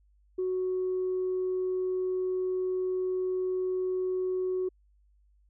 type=tone; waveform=sine; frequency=370 Hz; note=F#4; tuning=in tune; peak=-26 dBFS; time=0.38-4.69 s; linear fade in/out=10 ms; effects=tanh soft clip ceiling -23 dBFS + added 50 Hz sine -61 dBFS peak until 5.49 s